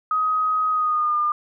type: tone with pitch glide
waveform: sine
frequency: 1259 to 1205.6 Hz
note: D#6 to D6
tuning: +20 to +45 cents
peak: -18 dBFS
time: 0.11-1.32 s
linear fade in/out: 2 ms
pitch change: -75 cents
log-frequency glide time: 0.7-1.18 s
effects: none